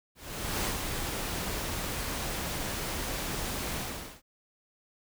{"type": "noise with ADSR envelope", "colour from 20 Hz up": "pink", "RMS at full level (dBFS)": -30, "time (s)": [0.15, 4.22], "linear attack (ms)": 500, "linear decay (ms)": 110, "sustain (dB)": -4, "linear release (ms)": 450, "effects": []}